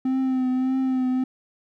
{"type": "tone with vibrato", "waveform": "triangle", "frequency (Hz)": 259.1, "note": "C4", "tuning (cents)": -17, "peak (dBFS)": -18, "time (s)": [0.05, 1.24], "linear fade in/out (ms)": 5, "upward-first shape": "triangle", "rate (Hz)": 1.7, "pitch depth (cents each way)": 34, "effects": []}